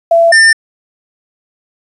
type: tone pair in turn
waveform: sine / square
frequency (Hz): 671 / 1797.6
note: E5 / A6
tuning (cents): +31 / +37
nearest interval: octave + perfect fourth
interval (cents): 1706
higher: second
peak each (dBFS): -4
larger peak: neither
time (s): 0.11-0.32 / 0.32-0.53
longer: neither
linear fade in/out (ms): 5
effects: resampled to 24000 Hz + 7-bit